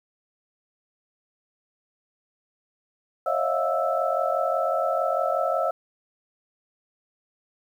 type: tone cluster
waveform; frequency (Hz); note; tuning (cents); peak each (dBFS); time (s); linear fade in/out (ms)
sine; 545 / 623 / 669 / 714 / 1318; C#5 / D#5 / E5 / F5 / E6; -29 / +2 / +25 / +38 / -1; -28; 3.26-5.71; 5
effects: 9-bit